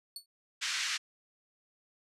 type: tone with exponential decay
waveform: sawtooth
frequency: 4436 Hz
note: C#8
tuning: in tune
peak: -34 dBFS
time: 0.16-0.26 s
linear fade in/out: 2 ms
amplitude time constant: 21 ms
type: band-pass noise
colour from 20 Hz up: pink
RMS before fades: -34 dBFS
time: 0.61-0.98 s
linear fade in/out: 20 ms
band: 1600 to 6900 Hz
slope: 24 dB/octave
effects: resampled to 32000 Hz